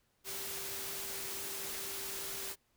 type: tone in noise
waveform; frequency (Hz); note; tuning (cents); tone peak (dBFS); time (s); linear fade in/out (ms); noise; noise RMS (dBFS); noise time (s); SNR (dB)
sine; 391.1; G4; -4; -51; 0.24-2.56; 50; white; -41; 0.24-2.56; -13
effects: pink hiss -75 dBFS RMS until 2.76 s